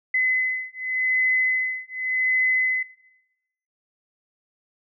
sine beating tone pair, 2028 / 2028.87 Hz, B6 / B6, +45 / +46 cents, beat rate 0.87 Hz, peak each -24 dBFS, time 0.14-2.83 s, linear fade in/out 5 ms, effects noise-tail reverb RT60 0.9 s tail -17 dB re dry

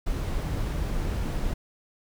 brown noise, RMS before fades -28 dBFS, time 0.06-1.54 s, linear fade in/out 10 ms, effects none

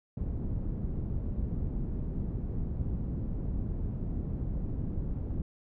pink low-pass noise, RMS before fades -33 dBFS, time 0.17-5.42 s, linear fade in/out 2 ms, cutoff 210 Hz, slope 12 dB/octave, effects none

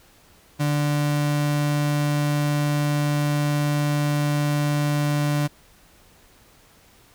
35% pulse tone, 146.83 Hz, D3, in tune, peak -18 dBFS, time 0.59-5.48 s, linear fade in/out 20 ms, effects pink hiss -54 dBFS RMS until 7.14 s

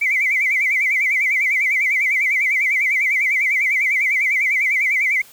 sine tone with vibrato, 2169 Hz, C#7, 38 cents flat, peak -14 dBFS, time 0.01-5.22 s, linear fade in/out 10 ms, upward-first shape sine, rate 10 Hz, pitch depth 140 cents each way, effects tanh soft clip ceiling -10 dBFS + white hiss -46 dBFS RMS until 5.32 s

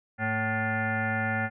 sine tone with frequency modulation, 767 Hz, G5, 38 cents flat, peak -25 dBFS, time 0.18-1.5 s, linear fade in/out 50 ms, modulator 330 Hz, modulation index 3.7, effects none

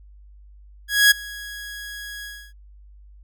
sawtooth tone with ADSR envelope, 1661.2 Hz, G#6, in tune, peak -6 dBFS, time 0.88-2.53 s, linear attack 230 ms, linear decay 13 ms, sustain -23 dB, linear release 290 ms, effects added 50 Hz sine -44 dBFS peak until 3.23 s

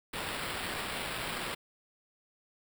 blue noise with sample-and-hold, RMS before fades -37 dBFS, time 0.13-1.55 s, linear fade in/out 10 ms, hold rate 6300 Hz, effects none

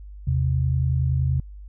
sine tone pair together, 80.7 / 131.32 Hz, E2 / C3, -36 / +7 cents, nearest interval minor sixth, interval 843 cents, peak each -22 / -21 dBFS, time 0.27-1.4 s, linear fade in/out 5 ms, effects added 50 Hz sine -37 dBFS peak until 1.68 s

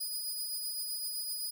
15% pulse tone with tremolo, 4956 Hz, D#8, 8 cents flat, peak -27 dBFS, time 0-1.51 s, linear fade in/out 10 ms, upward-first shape triangle, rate 7.8 Hz, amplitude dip 35%, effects none

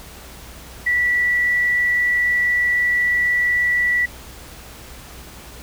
sine tone with frequency modulation, 1955 Hz, B6, 18 cents flat, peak -15 dBFS, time 0.86-4.06 s, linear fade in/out 10 ms, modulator 26.1 Hz, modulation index 0.23, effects added 61 Hz sine -42 dBFS peak until 5.62 s + pink hiss -40 dBFS RMS until 5.62 s

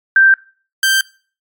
sine / sawtooth tone pair in turn, 1568 / 1568 Hz, G6 / G6, 0 / 0 cents, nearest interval unison, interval 0 cents, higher neither, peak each -5 / -7 dBFS, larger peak first, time 0.16-0.34 / 0.83-1.01 s, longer neither, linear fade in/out 2 ms, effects noise-tail reverb RT60 0.4 s tail -22 dB re dry + MP3 96 kbps

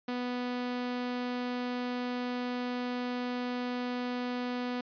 sawtooth tone, 246.9 Hz, B3, in tune, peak -28 dBFS, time 0.08-4.81 s, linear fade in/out 5 ms, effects resampled to 11025 Hz

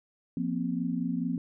sine chord, F suspended fourth, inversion none, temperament equal with one note detuned, 174.61 / 237 / 261.6 Hz, F3 / Bb3 / C4, 0 / +29 / 0 cents, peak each -32 dBFS, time 0.37-1.38 s, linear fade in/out 2 ms, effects none

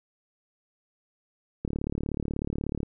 click train, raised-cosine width 3 ms, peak -17 dBFS, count 44, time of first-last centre 1.65-2.831 s, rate 36.4 Hz, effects none

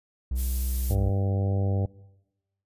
triangle tone, 62.9 Hz, B1, 32 cents sharp, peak -23 dBFS, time 0.31-1.1 s, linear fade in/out 5 ms
violet noise, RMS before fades -34 dBFS, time 0.35-0.96 s, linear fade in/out 50 ms
harmonic tone, 98 Hz, G2, in tune, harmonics 1 / 2 / 3 / 4 / 5 / 6 / 7 / 8, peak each -23 / -34 / -38 / -39 / -37 / -39 / -44 / -44 dBFS, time 0.9-1.86 s, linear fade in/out 5 ms
effects noise-tail reverb RT60 1.0 s tail -21 dB re dry + resampled to 32000 Hz

